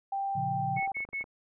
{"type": "tone with pitch glide", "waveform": "sine", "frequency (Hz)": [787, 782], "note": ["G5", "G5"], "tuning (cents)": [7, -4], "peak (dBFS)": -29, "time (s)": [0.12, 0.92], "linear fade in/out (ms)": 5, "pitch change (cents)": -11, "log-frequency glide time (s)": [0.47, 0.77]}
{"type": "chord", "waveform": "sine", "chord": "Bb minor", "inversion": "none", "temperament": "equal with one note detuned", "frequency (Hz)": [114.61, 138.59, 174.61], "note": ["Bb2", "Db3", "F3"], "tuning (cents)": [-29, 0, 0], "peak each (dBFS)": [-38, -36, -38], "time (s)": [0.35, 0.8], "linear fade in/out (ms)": 10}
{"type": "tone bursts", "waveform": "sine", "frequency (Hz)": 2200, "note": "C#7", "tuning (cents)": -14, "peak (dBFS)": -31, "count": 3, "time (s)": [0.76, 1.236], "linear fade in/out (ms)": 20, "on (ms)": 110, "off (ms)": 73}
{"type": "clicks", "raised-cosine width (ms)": 1, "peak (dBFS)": -35, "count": 11, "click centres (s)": [0.769, 0.826, 0.876, 0.917, 0.969, 1.005, 1.05, 1.089, 1.132, 1.21, 1.241]}
{"effects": []}